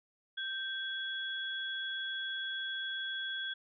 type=tone pair together; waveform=sine; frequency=1568 / 3355 Hz; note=G6 / G#7; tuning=0 / +17 cents; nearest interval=octave + minor second; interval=1317 cents; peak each=-38 / -38 dBFS; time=0.37-3.54 s; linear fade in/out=10 ms; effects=none